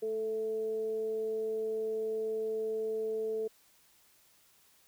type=tone with frequency modulation; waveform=sine; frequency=439.8 Hz; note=A4; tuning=1 cent flat; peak=-31 dBFS; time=0.02-3.48 s; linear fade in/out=10 ms; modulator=223 Hz; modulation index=0.25; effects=white hiss -65 dBFS RMS until 4.87 s